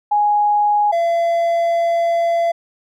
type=tone pair in turn; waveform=sine / triangle; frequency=830.6 / 678.1 Hz; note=G#5 / E5; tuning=0 / +49 cents; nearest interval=major third; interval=351 cents; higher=first; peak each=-12 dBFS; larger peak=neither; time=0.11-0.92 / 0.92-2.52 s; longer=second; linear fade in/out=10 ms; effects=none